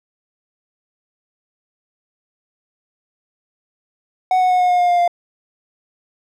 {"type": "tone with pitch steps", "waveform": "triangle", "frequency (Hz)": [742, 735.6, 729.3, 723, 716.7, 710.5, 704.4, 698.3], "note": ["F#5", "F#5", "F#5", "F#5", "F5", "F5", "F5", "F5"], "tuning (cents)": [5, -10, -25, -40, 45, 30, 15, 0], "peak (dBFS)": -10, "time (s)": [4.31, 5.078], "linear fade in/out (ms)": 2, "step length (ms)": 96, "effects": []}